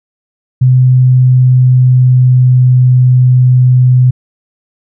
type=tone with pitch glide; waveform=sine; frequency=127.8 to 126.48 Hz; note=C3 to B2; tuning=-40 to +42 cents; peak=-3 dBFS; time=0.61-4.11 s; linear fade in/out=10 ms; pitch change=-18 cents; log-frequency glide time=0.74-2.76 s; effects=none